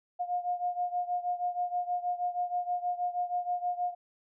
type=beating tone pair; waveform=sine; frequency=711 / 717.3 Hz; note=F5 / F5; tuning=+31 / +46 cents; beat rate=6.3 Hz; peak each=-31 / -34 dBFS; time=0.19-3.95 s; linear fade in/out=20 ms; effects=none